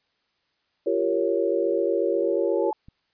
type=chord; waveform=sine; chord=G half-diminished seventh; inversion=third; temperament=equal with one note detuned; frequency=343.8 / 392 / 466.2 / 554.4 Hz; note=F4 / G4 / Bb4 / Db5; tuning=-27 / 0 / 0 / 0 cents; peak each=-26 dBFS; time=0.86-2.71 s; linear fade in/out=10 ms
type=tone with exponential growth; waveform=sine; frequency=863 Hz; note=A5; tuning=34 cents flat; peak=-26 dBFS; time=2.13-2.73 s; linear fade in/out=2 ms; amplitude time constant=130 ms
type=click; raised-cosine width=5 ms; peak=-33 dBFS; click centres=2.885 s
effects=white hiss -71 dBFS RMS until 3.13 s + resampled to 11025 Hz